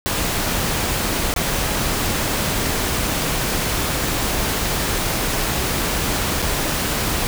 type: noise with dropouts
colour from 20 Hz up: pink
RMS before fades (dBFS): -21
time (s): 0.06-7.27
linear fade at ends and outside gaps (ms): 0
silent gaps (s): 1.339-1.362 / 6.42-6.424
effects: none